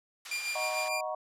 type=band-pass noise; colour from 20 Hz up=white; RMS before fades=-45 dBFS; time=0.25-0.89 s; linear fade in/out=10 ms; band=790 to 5900 Hz; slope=12 dB/octave
type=noise with exponential decay; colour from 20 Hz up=blue; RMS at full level=-45 dBFS; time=0.25-0.36 s; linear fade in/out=2 ms; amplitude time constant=23 ms
type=tone with tremolo; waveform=sawtooth; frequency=2393 Hz; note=D7; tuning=32 cents sharp; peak=-27 dBFS; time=0.31-1.01 s; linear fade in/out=5 ms; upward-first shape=sine; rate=6.7 Hz; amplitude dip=50%
type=chord; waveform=sine; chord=D# minor seventh; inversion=none; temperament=equal with one note detuned; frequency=622.3 / 740 / 949.2 / 1108.7 Hz; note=D#5 / F#5 / A#5 / C#6; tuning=0 / 0 / +31 / 0 cents; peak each=-35 / -37 / -40 / -40 dBFS; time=0.55-1.15 s; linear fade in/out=5 ms
effects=low-pass 11000 Hz 12 dB/octave